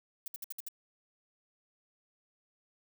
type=noise bursts; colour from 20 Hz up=violet; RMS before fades=-40 dBFS; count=6; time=0.26-0.685 s; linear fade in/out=2 ms; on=20 ms; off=61 ms; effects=none